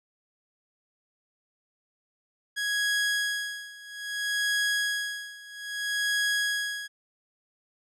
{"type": "tone with tremolo", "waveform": "sawtooth", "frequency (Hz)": 1661.2, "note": "G#6", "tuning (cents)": 0, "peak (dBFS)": -20, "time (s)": [2.56, 6.88], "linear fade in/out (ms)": 20, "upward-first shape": "sine", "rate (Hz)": 0.61, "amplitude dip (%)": 90, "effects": ["low-pass 10000 Hz 12 dB/octave"]}